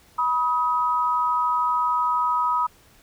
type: tone pair together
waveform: sine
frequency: 975.9 / 1263 Hz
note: B5 / D#6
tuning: -21 / +26 cents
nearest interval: major third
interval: 447 cents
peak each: -22 dBFS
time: 0.18-2.67 s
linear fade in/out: 10 ms
effects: pink hiss -55 dBFS RMS until 3.02 s